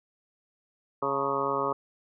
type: harmonic tone with a mistuned harmonic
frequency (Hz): 138.1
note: C#3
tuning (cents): -6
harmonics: 1 / 2 / 3 / 4 / 5 / 6 / 7 / 8 / 9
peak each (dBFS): -43 / -38 / -32 / -33 / -39 / -36 / -35 / -31 / -33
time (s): 1.02-1.73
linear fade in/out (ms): 5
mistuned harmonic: 6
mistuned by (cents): +100
effects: none